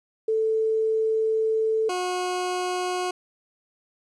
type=tone pair in turn; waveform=sine / 20% pulse; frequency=441.1 / 362.8 Hz; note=A4 / F#4; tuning=+4 / -34 cents; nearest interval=minor third; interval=338 cents; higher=first; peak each=-20 dBFS; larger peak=neither; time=0.28-1.89 / 1.89-3.11 s; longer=first; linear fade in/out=5 ms; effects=resampled to 22050 Hz + 10-bit